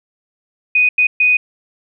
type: tone bursts at uneven times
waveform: sine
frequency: 2489 Hz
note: D#7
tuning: in tune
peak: -9 dBFS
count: 3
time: 0.75-0.89 / 0.98-1.07 / 1.2-1.37 s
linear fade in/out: 5 ms
effects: none